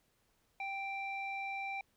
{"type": "tone with low-pass filter", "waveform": "square", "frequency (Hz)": 785, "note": "G5", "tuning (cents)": 2, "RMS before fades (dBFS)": -40, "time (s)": [0.6, 1.81], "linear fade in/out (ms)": 2, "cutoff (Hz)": 2500, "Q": 3.5, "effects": ["pink hiss -75 dBFS RMS until 1.96 s"]}